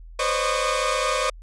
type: tone cluster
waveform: sawtooth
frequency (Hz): 504 / 534 / 609 / 1115 / 1223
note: B4 / C5 / D#5 / C#6 / D#6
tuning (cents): +35 / +35 / -37 / +10 / -30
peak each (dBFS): -24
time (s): 0.19-1.3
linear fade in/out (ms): 5
effects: added 41 Hz sine -39 dBFS peak until 1.42 s + resampled to 22050 Hz